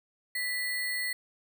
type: tone with sample-and-hold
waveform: sine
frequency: 1975.5 Hz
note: B6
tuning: in tune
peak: -29 dBFS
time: 0.35-1.13 s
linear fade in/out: 5 ms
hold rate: 6300 Hz
effects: none